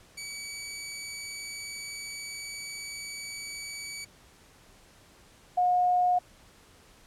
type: tone pair in turn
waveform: 15% pulse / sine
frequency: 2277 / 720.7 Hz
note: C#7 / F#5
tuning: +46 / -46 cents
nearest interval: octave + minor sixth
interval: 1992 cents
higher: first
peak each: -30 / -21 dBFS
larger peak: second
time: 0.17-4.05 / 5.57-6.19 s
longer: first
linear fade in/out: 10 ms
effects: pink hiss -57 dBFS RMS until 7.06 s + low-pass 11000 Hz 12 dB/octave